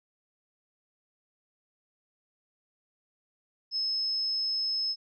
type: tone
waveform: sine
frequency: 5190 Hz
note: E8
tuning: 28 cents flat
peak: -27 dBFS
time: 3.71-4.96 s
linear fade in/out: 50 ms
effects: none